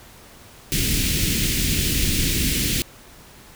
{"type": "band-stop noise", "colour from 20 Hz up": "pink", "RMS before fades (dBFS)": -21, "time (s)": [0.72, 2.82], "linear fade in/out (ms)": 0, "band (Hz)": [340, 2200], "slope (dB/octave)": 24, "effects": ["pink hiss -46 dBFS RMS until 3.55 s"]}